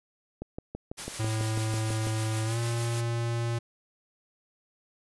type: click train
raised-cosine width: 2 ms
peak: -22 dBFS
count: 11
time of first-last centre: 0.42-2.07 s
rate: 6.06 Hz
type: noise with tremolo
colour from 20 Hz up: white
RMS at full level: -37 dBFS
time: 0.97-3.02 s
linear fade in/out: 20 ms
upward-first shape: sine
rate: 6.6 Hz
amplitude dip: 35%
type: tone with pitch glide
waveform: square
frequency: 110 to 117.22 Hz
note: A2 to A#2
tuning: 0 to +10 cents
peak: -28 dBFS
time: 1.19-3.59 s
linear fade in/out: 10 ms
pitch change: +110 cents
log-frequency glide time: 2.45-2.58 s
effects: resampled to 24000 Hz